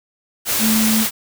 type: tone in noise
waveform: sine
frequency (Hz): 220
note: A3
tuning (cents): 0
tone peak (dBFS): -15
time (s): 0.59-1.06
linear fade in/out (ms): 50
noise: white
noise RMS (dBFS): -19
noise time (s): 0.45-1.11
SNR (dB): +1
effects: none